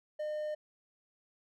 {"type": "tone", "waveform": "triangle", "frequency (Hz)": 607, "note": "D#5", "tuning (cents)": -43, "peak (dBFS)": -32, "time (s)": [0.19, 0.55], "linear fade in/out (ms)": 10, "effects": []}